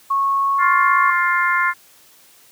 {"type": "tone with pitch glide", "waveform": "sine", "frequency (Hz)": [1100, 1109.6], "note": ["C#6", "C#6"], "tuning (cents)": [-14, 1], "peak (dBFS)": -15, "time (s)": [0.1, 1.11], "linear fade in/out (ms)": 10, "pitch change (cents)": 15, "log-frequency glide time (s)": [0.39, 0.77]}
{"type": "harmonic tone", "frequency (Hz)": 351.1, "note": "F4", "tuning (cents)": 9, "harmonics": [3, 4, 5, 6], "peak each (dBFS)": [-19, -20, -21, -22], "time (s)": [0.58, 1.74], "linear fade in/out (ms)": 50}
{"effects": ["white hiss -50 dBFS RMS until 2.51 s", "high-pass 80 Hz 12 dB/octave"]}